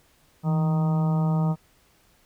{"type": "harmonic tone with a mistuned harmonic", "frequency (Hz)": 155.56, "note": "D#3", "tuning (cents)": 0, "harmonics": [1, 2, 3, 4, 5, 6, 7, 8], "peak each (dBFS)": [-20, -38, -39, -37, -37, -38, -46, -40], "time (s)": [0.43, 1.56], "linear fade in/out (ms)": 50, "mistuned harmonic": 1, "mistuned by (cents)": 67, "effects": ["pink hiss -61 dBFS RMS until 2.25 s"]}